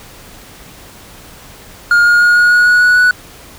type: tone with pitch steps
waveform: triangle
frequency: 1419 / 1427.2 / 1435.5 / 1443.8 / 1452.2 / 1460.6 / 1469 / 1477.6 Hz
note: F6 / F6 / F6 / F#6 / F#6 / F#6 / F#6 / F#6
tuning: +27 / +37 / +47 / -43 / -33 / -23 / -13 / -3 cents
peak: -4 dBFS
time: 1.91-3.11 s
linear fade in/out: 2 ms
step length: 150 ms
effects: pink hiss -37 dBFS RMS until 3.58 s